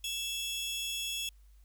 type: tone pair together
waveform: sawtooth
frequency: 2656 / 3354 Hz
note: E7 / G#7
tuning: +12 / +16 cents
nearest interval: major third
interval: 404 cents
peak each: -37 / -32 dBFS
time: 0.04-1.29 s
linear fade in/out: 2 ms
effects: added 50 Hz sine -55 dBFS peak until 1.64 s + white hiss -73 dBFS RMS until 1.64 s